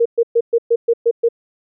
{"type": "tone bursts", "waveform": "sine", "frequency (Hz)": 466.2, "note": "A#4", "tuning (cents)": 0, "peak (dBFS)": -10, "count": 8, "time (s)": [0, 1.288], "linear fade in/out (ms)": 10, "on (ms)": 56, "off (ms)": 120, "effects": []}